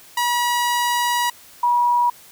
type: tone pair in turn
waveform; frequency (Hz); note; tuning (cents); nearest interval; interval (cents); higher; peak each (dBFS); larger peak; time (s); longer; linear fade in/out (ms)
sawtooth / sine; 965 / 965; B5 / B5; -40 / -40; unison; 0; neither; -14; neither; 0.17-1.3 / 1.63-2.1; first; 5
effects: white hiss -46 dBFS RMS until 2.31 s